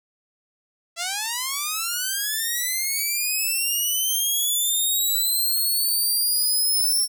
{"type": "linear sweep", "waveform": "5% pulse", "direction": "up", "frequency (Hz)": [659.3, 5450], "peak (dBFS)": -13, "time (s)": [0.96, 7.08], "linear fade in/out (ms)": 50, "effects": []}